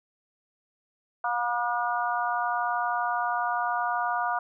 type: harmonic tone with a mistuned harmonic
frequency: 240.7 Hz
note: B3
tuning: 44 cents flat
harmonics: 3 / 4 / 5 / 6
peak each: -29 / -30 / -31 / -32 dBFS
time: 1.24-4.39 s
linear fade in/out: 5 ms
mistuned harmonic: 3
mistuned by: -16 cents
effects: none